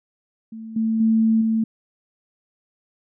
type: tone with level steps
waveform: sine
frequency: 222.8 Hz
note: A3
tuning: 22 cents sharp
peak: -32 / -18 / -14 / -17 dBFS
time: 0.52-1.64 s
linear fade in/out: 5 ms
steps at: 0.76 / 1 / 1.41 s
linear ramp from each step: 5 ms
effects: none